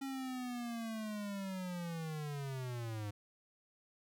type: linear sweep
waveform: square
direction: down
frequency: 273.5 to 101.3 Hz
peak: -40 dBFS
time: 0.01-3.11 s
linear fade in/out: 10 ms
effects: none